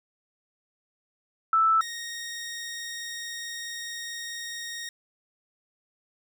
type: tone pair in turn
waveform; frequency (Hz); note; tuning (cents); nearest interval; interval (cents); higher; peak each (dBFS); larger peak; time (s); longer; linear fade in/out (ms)
sine / 15% pulse; 1318.5 / 1864.6; E6 / A#6; 0 / 0; tritone; 600; second; -18 / -28; first; 1.53-1.81 / 1.81-4.89; second; 2
effects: none